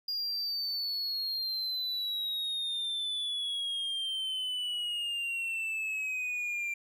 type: exponential sweep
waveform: triangle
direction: down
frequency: 4839 to 2365 Hz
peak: -30 dBFS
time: 0.08-6.74 s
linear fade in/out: 5 ms
effects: none